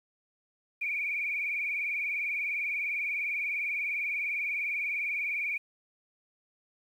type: tone with vibrato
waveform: sine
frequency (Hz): 2333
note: D7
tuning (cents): -12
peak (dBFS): -29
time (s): 0.81-5.58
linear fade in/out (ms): 10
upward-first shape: sine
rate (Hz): 20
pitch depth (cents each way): 81
effects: 10-bit